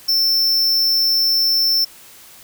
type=tone; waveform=square; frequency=5360 Hz; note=E8; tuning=28 cents sharp; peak=-14 dBFS; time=0.08-1.85 s; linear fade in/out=10 ms; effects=white hiss -43 dBFS RMS until 2.43 s